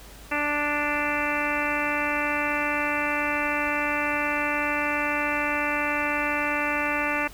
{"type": "harmonic tone with a mistuned harmonic", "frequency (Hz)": 293.7, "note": "D4", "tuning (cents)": 0, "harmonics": [1, 2, 3, 4, 5, 6, 7, 8, 9], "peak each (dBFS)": [-32, -32, -32, -32, -32, -32, -32, -32, -32], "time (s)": [0.31, 7.28], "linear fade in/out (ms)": 10, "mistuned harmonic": 9, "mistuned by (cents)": 22, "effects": ["added 50 Hz sine -47 dBFS peak until 7.33 s", "pink hiss -47 dBFS RMS until 7.33 s"]}